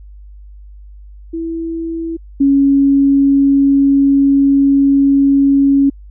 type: tone pair in turn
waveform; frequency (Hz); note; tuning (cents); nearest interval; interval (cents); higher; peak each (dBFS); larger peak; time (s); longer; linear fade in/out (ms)
sine; 329.6 / 277.2; E4 / C#4; 0 / 0; minor third; 300; first; -18 / -7; second; 1.33-2.17 / 2.4-5.9; second; 10
effects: added 50 Hz sine -33 dBFS peak until 6.1 s